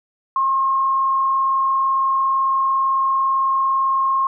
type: tone with frequency modulation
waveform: sine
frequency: 1073 Hz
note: C6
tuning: 43 cents sharp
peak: -15 dBFS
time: 0.36-4.27 s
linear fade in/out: 2 ms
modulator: 37.9 Hz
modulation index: 0.38
effects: none